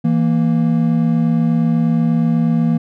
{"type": "tone pair together", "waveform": "triangle", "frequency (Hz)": [164.81, 233.1], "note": ["E3", "A#3"], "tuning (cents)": [0, 0], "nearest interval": "tritone", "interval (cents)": 600, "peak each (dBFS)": -13, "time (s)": [0.04, 2.78], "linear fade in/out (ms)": 10, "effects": []}